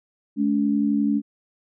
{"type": "tone pair together", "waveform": "sine", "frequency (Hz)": [213.7, 285.3], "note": ["G#3", "C#4"], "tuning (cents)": [50, 50], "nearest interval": "perfect fourth", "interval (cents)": 500, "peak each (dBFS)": -21, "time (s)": [0.36, 1.22], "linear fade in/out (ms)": 50, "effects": []}